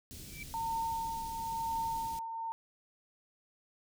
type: band-stop noise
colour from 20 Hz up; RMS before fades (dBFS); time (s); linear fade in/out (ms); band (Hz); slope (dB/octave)
pink; -47; 0.11-2.19; 0; 260 to 3900; 12
type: tone with exponential growth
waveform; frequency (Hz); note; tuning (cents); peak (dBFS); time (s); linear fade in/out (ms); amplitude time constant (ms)
sine; 2320; D7; -22; -39; 0.2-0.43; 2; 48
type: tone with tremolo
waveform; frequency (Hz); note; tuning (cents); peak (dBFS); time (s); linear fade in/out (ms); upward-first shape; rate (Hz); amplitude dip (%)
sine; 908; A#5; -46; -31; 0.54-2.52; 0; triangle; 1; 55
effects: none